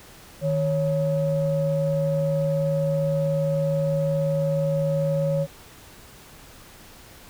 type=tone pair together; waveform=sine; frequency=155.57 / 554.4 Hz; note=D#3 / C#5; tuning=0 / 0 cents; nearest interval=octave + minor seventh; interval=2200 cents; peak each=-22 dBFS; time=0.41-5.47 s; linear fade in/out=50 ms; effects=tanh soft clip ceiling -14 dBFS + pink hiss -47 dBFS RMS until 7.29 s